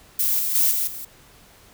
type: noise with level steps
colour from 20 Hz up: violet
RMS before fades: -21 / -24 / -18 / -23 / -34 dBFS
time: 0.19-1.05 s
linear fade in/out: 5 ms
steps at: 0.39 / 0.55 / 0.71 / 0.87 s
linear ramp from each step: 5 ms
effects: pink hiss -51 dBFS RMS until 1.73 s